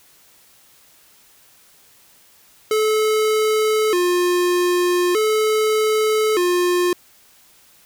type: tone with vibrato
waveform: square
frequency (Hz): 392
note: G4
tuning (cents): 0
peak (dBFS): -16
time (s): 2.71-6.93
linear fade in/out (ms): 2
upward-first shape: square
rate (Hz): 0.41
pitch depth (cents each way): 170
effects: white hiss -52 dBFS RMS until 7.85 s